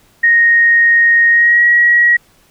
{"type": "tone with pitch glide", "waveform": "sine", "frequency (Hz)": [1864.7, 1908.3], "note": ["A#6", "A#6"], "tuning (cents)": [0, 40], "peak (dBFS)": -6, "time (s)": [0.23, 2.17], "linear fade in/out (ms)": 10, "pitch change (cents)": 40, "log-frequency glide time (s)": [1.3, 1.64], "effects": ["pink hiss -51 dBFS RMS until 2.5 s"]}